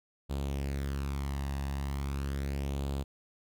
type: tone with flanger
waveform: sawtooth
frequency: 69.3 Hz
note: C#2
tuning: in tune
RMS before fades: -34 dBFS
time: 0.29-3.04 s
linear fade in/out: 20 ms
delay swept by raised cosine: 0.26 to 1.1 ms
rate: 0.38 Hz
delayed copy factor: +0.55
effects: none